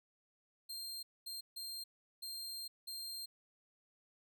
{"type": "tone bursts at uneven times", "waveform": "sawtooth", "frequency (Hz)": 4186, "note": "C8", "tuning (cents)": 0, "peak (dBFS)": -40, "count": 5, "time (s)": [[0.69, 1.03], [1.26, 1.41], [1.56, 1.84], [2.22, 2.68], [2.87, 3.26]], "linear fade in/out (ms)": 10, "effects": []}